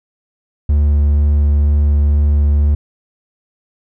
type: tone with vibrato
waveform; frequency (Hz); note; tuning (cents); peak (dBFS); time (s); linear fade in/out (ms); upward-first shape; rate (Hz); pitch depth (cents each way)
triangle; 73; D2; -10; -7; 0.69-2.75; 5; sine; 2.1; 8
effects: none